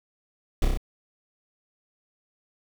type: noise with echo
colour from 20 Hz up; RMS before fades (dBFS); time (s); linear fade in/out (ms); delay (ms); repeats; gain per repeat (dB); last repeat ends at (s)
brown; -19; 0.62-0.65; 2; 31; 4; -2; 0.774
effects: none